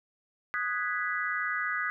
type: chord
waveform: sine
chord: G# minor seventh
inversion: second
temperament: equal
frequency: 1244.5 / 1480 / 1661.2 / 1975.5 Hz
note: D#6 / F#6 / G#6 / B6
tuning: 0 / 0 / 0 / 0 cents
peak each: -34 dBFS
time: 0.54-1.9 s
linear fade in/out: 0 ms
effects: none